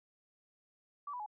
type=tone with pitch steps; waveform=sine; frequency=1153 / 986.5 / 844 Hz; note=D6 / B5 / G#5; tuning=-32 / -2 / +28 cents; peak=-39 dBFS; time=1.07-1.262 s; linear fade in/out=5 ms; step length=64 ms; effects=none